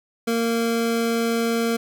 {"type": "tone pair together", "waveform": "square", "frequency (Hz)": [230.7, 461.4], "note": ["A#3", "A#4"], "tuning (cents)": [-18, -18], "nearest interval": "octave", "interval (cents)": 1200, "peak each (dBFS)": [-23, -24], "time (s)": [0.27, 1.77], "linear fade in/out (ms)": 10, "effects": []}